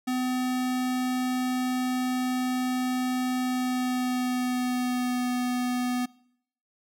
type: tone with pitch glide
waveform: square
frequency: 253.3 to 248.1 Hz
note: B3 to B3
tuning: +44 to +8 cents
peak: -26 dBFS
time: 0.07-6.06 s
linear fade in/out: 10 ms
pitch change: -36 cents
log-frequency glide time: 3.41-5.28 s
effects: noise-tail reverb RT60 0.7 s tail -23 dB re dry